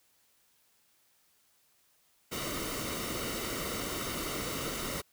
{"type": "noise with comb filter", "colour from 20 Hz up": "pink", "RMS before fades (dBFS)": -36, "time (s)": [2.31, 5.02], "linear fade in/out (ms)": 20, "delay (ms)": 1.2, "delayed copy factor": -0.6, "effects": ["white hiss -69 dBFS RMS until 5.12 s"]}